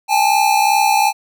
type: tone pair together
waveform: square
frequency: 805 / 867.6 Hz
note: G5 / A5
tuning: +46 / -25 cents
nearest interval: minor second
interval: 129 cents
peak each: -15 dBFS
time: 0.08-1.13 s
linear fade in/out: 50 ms
effects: none

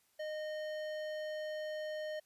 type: tone with hard clipping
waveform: triangle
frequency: 615 Hz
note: D#5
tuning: 20 cents flat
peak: -40 dBFS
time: 0.19-2.2 s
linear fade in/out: 10 ms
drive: 17 dB
effects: white hiss -73 dBFS RMS until 2.25 s + resampled to 32000 Hz

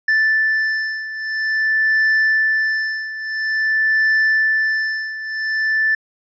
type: beating tone pair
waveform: triangle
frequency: 1760 / 1760.49 Hz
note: A6 / A6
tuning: 0 / 0 cents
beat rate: 0.49 Hz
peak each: -15 / -19 dBFS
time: 0.08-5.95 s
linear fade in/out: 5 ms
effects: resampled to 16000 Hz

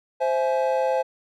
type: chord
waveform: triangle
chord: C augmented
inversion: none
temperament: equal with one note detuned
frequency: 523.3 / 659.3 / 843.2 Hz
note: C5 / E5 / G#5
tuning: 0 / 0 / +26 cents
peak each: -20 / -25 / -24 dBFS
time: 0.2-1.03 s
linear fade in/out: 20 ms
effects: none

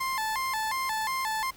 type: tone with vibrato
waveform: 30% pulse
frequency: 959 Hz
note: A#5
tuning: 49 cents sharp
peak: -25 dBFS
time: 0-1.51 s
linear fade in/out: 10 ms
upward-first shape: square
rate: 2.8 Hz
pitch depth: 160 cents each way
effects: pink hiss -53 dBFS RMS until 1.56 s

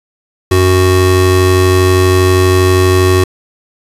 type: tone pair together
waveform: square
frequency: 92.5 / 370 Hz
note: F#2 / F#4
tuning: 0 / 0 cents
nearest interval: 2 octaves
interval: 2400 cents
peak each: -10 dBFS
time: 0.51-3.24 s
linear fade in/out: 5 ms
effects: resampled to 32000 Hz

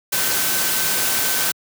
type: tone in noise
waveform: sine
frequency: 1533 Hz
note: G6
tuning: 39 cents flat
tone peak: -30 dBFS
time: 0.12-1.52 s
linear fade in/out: 10 ms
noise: white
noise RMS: -20 dBFS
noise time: 0.12-1.52 s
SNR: -13 dB
effects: high-pass 100 Hz 12 dB/octave

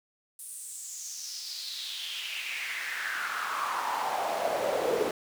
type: noise with high-pass filter sweep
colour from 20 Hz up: brown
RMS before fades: -33 dBFS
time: 0.39-5.11 s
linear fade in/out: 2 ms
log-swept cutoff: 10000 to 420 Hz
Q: 4.8
effects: none

